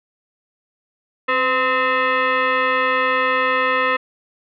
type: tone with frequency modulation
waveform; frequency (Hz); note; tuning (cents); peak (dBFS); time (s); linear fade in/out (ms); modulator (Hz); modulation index
sine; 265.2; C4; +23; -15; 1.28-3.97; 10; 775; 2.7
effects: none